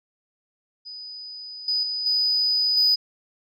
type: tone with level steps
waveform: sine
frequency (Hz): 4978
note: D#8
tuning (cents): 0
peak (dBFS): -35 / -20 / -25 / -18 / -14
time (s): 0.85-2.96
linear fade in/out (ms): 20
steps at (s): 1.68 / 1.83 / 2.06 / 2.77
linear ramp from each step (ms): 2
effects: tanh soft clip ceiling -13 dBFS